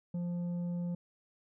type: tone with tanh clipping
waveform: sine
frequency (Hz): 174.61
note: F3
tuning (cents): 0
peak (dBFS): -34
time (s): 0.14-0.95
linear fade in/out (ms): 5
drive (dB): 6
effects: none